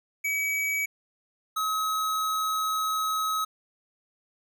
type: tone pair in turn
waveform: square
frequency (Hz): 2277 / 1277.9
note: C#7 / D#6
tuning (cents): +46 / +46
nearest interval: minor seventh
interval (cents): 1000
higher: first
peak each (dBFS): -26 / -26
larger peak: neither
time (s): 0.24-0.86 / 1.56-3.45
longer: second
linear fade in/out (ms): 10
effects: none